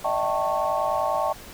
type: tone cluster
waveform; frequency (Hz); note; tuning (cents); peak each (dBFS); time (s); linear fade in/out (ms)
sine; 601 / 651 / 771 / 890 / 1098; D5 / E5 / G5 / A5 / C#6; +40 / -22 / -29 / +20 / -17; -28; 0.04-1.33; 10
effects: pink hiss -43 dBFS RMS until 1.53 s